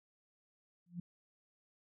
sine tone with exponential growth, 174.61 Hz, F3, in tune, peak -36 dBFS, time 0.86-1 s, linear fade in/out 5 ms, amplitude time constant 30 ms, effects none

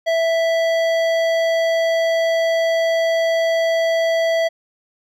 sine tone with hard clipping, 659.3 Hz, E5, in tune, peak -17 dBFS, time 0.06-4.49 s, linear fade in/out 20 ms, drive 13 dB, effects none

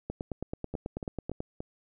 two click trains, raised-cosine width 2 ms, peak -20 / -23 dBFS, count 13 / 4, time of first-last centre 0.1-1.404 / 0.74-1.605 s, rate 9.2 / 3.47 Hz, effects none

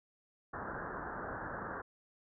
white low-pass noise, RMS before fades -42 dBFS, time 0.53-1.82 s, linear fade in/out 10 ms, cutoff 1700 Hz, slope 96 dB/octave, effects none

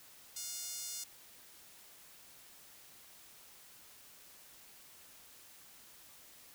sawtooth tone with high-pass filter, 713 Hz, F5, 36 cents sharp, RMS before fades -43 dBFS, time 0.36-1.04 s, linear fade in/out 5 ms, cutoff 6100 Hz, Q 1.8, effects white hiss -58 dBFS RMS until 6.54 s

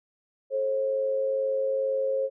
sine tone pair together, 433.8 / 536 Hz, A4 / C5, -25 / +42 cents, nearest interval major third, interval 367 cents, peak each -33 / -24 dBFS, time 0.5-2.3 s, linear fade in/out 50 ms, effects none

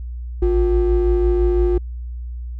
triangle ring-modulated tone, 205.1 Hz, G#3, 21 cents flat, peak -8 dBFS, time 0.42-1.78 s, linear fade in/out 5 ms, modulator 151 Hz, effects tanh soft clip ceiling -4 dBFS + added 60 Hz sine -26 dBFS peak until 2.59 s

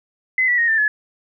sine tone with pitch steps, 2037 / 1949.5 / 1865.8 / 1785.6 / 1709 Hz, C7 / B6 / A#6 / A6 / G#6, -47 / -23 / +1 / +25 / +49 cents, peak -14 dBFS, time 0.38-0.88 s, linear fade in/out 2 ms, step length 100 ms, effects none

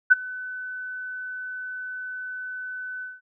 sine tone with ADSR envelope, 1506 Hz, F#6, 30 cents sharp, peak -8 dBFS, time 0.1-3.21 s, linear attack 19 ms, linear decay 23 ms, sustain -23 dB, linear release 190 ms, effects none

